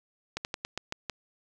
slowing click train, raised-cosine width 0.2 ms, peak -15 dBFS, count 7, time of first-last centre 0.37-1.097 s, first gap 79 ms, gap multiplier 1.17, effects none

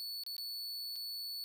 45% pulse tone with dropouts, 4441 Hz, C#8, 2 cents sharp, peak -39 dBFS, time 0-1.44 s, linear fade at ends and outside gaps 0 ms, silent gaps 0.236-0.264 / 0.366-0.381 / 0.958-0.962 s, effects none

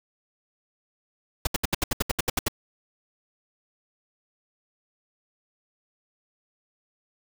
pink noise bursts, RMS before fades -23 dBFS, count 12, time 1.45-2.483 s, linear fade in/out 5 ms, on 21 ms, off 71 ms, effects none

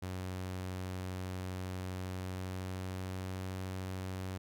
sawtooth tone with pitch glide, 92.5 to 93.68 Hz, F#2 to F#2, 0 to +22 cents, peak -34 dBFS, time 0.02-4.38 s, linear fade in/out 10 ms, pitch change +22 cents, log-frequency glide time 1.95-3.56 s, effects none

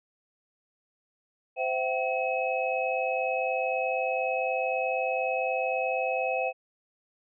sine tone cluster, 517 / 666 / 766 / 2564 Hz, C5 / E5 / G5 / E7, -21 / +18 / -40 / -49 cents, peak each -30 / -32 / -31 / -32 dBFS, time 1.56-6.53 s, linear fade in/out 50 ms, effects none

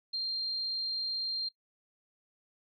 sine tone, 4186 Hz, C8, in tune, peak -31 dBFS, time 0.13-1.49 s, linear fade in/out 10 ms, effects noise-tail reverb RT60 0.1 s tail -19 dB re dry

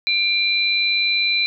sine tone pair together, 2376 / 4020 Hz, D7 / B7, +20 / +30 cents, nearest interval major sixth, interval 910 cents, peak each -19 dBFS, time 0.07-1.46 s, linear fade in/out 0 ms, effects none

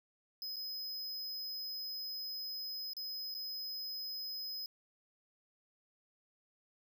square tone with dropouts, 5060 Hz, D#8, 28 cents sharp, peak -40 dBFS, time 0.42-4.66 s, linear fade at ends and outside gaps 1 ms, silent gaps 0.56-0.566 / 2.934-2.967 / 3.342-3.349 s, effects none

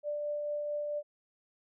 sine tone with tremolo, 590 Hz, D5, 8 cents sharp, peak -31 dBFS, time 0.03-1.03 s, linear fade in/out 50 ms, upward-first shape triangle, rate 4.5 Hz, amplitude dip 25%, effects none

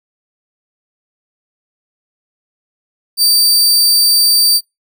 sawtooth tone, 4643 Hz, D8, 21 cents flat, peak -5 dBFS, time 3.17-4.61 s, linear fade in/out 50 ms, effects noise-tail reverb RT60 0.2 s tail -25 dB re dry

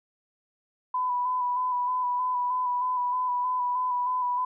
sine tone with vibrato, 995 Hz, B5, 13 cents sharp, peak -24 dBFS, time 0.94-4.45 s, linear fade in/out 5 ms, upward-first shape square, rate 3.2 Hz, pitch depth 20 cents each way, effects none

